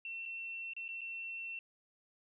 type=tone with dropouts; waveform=sine; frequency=2703 Hz; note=E7; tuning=43 cents sharp; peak=-40 dBFS; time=0.05-1.59 s; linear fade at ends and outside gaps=2 ms; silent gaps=0.255-0.259 / 0.735-0.765 / 0.881-0.888 / 1.009-1.015 s; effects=none